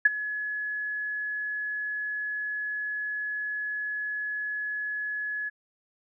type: tone with ADSR envelope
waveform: sine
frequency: 1697 Hz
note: G#6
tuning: 37 cents sharp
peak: -12 dBFS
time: 0.05-5.5 s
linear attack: 7 ms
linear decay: 23 ms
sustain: -17 dB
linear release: 21 ms
effects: none